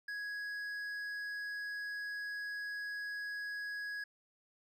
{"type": "tone with hard clipping", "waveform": "triangle", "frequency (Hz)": 1665, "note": "G#6", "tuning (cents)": 4, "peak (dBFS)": -40, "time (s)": [0.08, 4.04], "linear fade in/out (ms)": 5, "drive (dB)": 9, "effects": []}